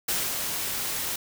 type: noise with ADSR envelope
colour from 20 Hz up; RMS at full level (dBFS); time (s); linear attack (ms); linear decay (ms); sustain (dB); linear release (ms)
white; -26; 0.08-1.16; 8; 220; -4; 5
effects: none